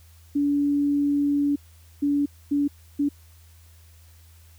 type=tone bursts at uneven times; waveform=sine; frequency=286.7 Hz; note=D4; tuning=42 cents flat; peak=-19 dBFS; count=4; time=0.35-1.56 / 2.02-2.26 / 2.51-2.68 / 2.99-3.09 s; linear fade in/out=10 ms; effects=added 82 Hz sine -49 dBFS peak until 4.58 s + white hiss -58 dBFS RMS until 4.58 s